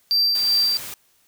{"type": "tone with tremolo", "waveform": "triangle", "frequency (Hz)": 4695, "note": "D8", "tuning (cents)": -1, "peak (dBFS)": -14, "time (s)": [0.11, 0.77], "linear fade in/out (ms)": 0, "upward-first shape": "sine", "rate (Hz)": 2.7, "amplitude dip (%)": 35}
{"type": "noise", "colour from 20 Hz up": "white", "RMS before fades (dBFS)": -34, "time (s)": [0.35, 0.94], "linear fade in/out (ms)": 2}
{"effects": ["white hiss -61 dBFS RMS until 1.27 s"]}